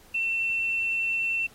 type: tone with quantisation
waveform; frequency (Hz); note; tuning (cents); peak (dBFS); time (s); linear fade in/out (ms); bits
sine; 2695; E7; +38; -24; 0.14-1.47; 10; 9
effects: pink hiss -55 dBFS RMS until 1.54 s + AAC 48 kbps